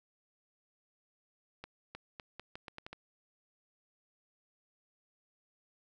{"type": "accelerating click train", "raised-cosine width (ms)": 0.3, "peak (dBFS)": -28, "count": 9, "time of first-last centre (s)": [1.64, 2.93], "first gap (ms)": 310, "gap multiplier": 0.8, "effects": []}